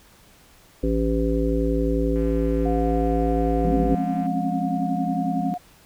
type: harmonic tone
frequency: 55.7 Hz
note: A1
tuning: 22 cents sharp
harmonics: 1 / 3 / 5 / 7 / 9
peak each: -23 / -29 / -24 / -27 / -27 dBFS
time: 0.83-3.95 s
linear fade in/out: 5 ms
type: click train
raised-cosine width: 0.5 ms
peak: -31 dBFS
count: 361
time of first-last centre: 2.16-4.265 s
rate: 171 Hz
type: tone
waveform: sine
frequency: 716 Hz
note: F5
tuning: 43 cents sharp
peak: -27 dBFS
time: 2.65-5.58 s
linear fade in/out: 10 ms
type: chord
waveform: sine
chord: Db major seventh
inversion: first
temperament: equal with one note detuned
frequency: 174.61 / 207.7 / 261.6 / 272.6 Hz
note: F3 / Ab3 / C4 / Db4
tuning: 0 / 0 / 0 / -29 cents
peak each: -27 / -28 / -28 / -28 dBFS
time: 3.65-5.54 s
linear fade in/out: 0 ms
effects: pink hiss -53 dBFS RMS until 5.85 s